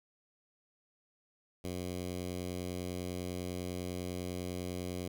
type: tone with notch filter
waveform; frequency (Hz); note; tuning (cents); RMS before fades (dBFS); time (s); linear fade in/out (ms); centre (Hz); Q
10% pulse; 90; F#2; -47; -39; 1.64-5.08; 5; 1400; 1.1
effects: none